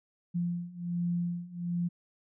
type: beating tone pair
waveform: sine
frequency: 173 / 174.3 Hz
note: F3 / F3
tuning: -16 / -3 cents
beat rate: 1.3 Hz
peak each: -34 / -32 dBFS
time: 0.34-1.89 s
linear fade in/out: 20 ms
effects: none